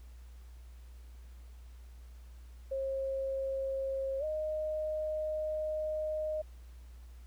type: tone with pitch glide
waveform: sine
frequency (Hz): 538 to 618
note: C5 to D#5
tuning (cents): +48 to -12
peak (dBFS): -32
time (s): 2.71-6.42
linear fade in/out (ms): 10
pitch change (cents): +240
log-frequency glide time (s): 4.19-4.24
effects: added 60 Hz sine -48 dBFS peak until 7.26 s + pink hiss -66 dBFS RMS until 7.26 s